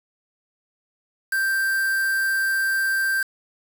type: tone with quantisation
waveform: triangle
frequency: 1571 Hz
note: G6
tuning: 3 cents sharp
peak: -18 dBFS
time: 1.32-3.23 s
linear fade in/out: 5 ms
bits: 5
effects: none